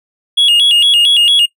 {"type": "tone with vibrato", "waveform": "triangle", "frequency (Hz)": 3087, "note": "G7", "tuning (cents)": -27, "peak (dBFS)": -5, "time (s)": [0.37, 1.46], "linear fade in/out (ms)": 10, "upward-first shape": "square", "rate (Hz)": 4.4, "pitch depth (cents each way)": 140, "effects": ["noise-tail reverb RT60 0.1 s tail -19 dB re dry"]}